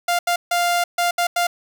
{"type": "tone bursts at uneven times", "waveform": "sawtooth", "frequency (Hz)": 698.5, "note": "F5", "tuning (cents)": 0, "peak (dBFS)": -13, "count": 6, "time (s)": [[0.08, 0.19], [0.27, 0.36], [0.51, 0.84], [0.98, 1.11], [1.18, 1.27], [1.36, 1.47]], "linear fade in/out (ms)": 5, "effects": []}